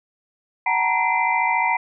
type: tone cluster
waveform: sine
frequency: 748 / 894 / 948 / 2048 / 2362 Hz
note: F#5 / A5 / A#5 / C7 / D7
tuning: +19 / +27 / +29 / -38 / +9 cents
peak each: -26 / -25 / -21 / -23 / -27 dBFS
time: 0.66-1.77 s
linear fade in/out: 5 ms
effects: none